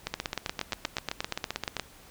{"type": "two click trains", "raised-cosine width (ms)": 0.2, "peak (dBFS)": [-12, -13], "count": [15, 14], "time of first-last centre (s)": [[0.14, 1.797], [0.07, 1.767]], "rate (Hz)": [8.45, 7.66], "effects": ["pink hiss -53 dBFS RMS until 2.1 s"]}